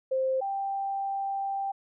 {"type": "tone pair in turn", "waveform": "sine", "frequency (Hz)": [525, 786.6], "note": ["C5", "G5"], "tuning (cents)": [6, 6], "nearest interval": "perfect fifth", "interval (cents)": 700, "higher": "second", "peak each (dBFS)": [-24, -28], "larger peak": "first", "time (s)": [[0.11, 0.41], [0.41, 1.72]], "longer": "second", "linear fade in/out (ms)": 10, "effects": []}